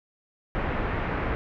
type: low-pass noise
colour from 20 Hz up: pink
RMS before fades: -28 dBFS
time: 0.55-1.35 s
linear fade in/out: 0 ms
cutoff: 2200 Hz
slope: 24 dB/octave
effects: none